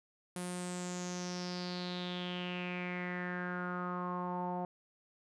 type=tone with low-pass filter sweep; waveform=sawtooth; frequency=179 Hz; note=F3; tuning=43 cents sharp; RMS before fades=-39 dBFS; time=0.36-4.65 s; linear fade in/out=2 ms; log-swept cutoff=10000 to 790 Hz; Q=6.1; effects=none